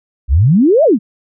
sine exponential two-way sweep, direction up then down, 56.7 to 680 to 184.1 Hz, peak -6 dBFS, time 0.28-0.99 s, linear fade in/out 50 ms, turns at 0.84 s, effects none

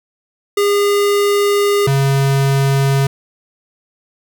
square tone pair in turn, 406.7 / 137.22 Hz, G#4 / C#3, -36 / -17 cents, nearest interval octave + perfect fifth, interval 1881 cents, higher first, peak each -12 dBFS, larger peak neither, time 0.57-1.87 / 1.87-3.07 s, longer first, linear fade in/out 5 ms, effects none

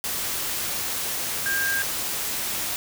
sine tone in noise, 1602 Hz, G6, 37 cents sharp, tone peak -23 dBFS, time 1.46-1.82 s, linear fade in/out 0 ms, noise white, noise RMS -28 dBFS, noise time 0.04-2.76 s, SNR +2 dB, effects none

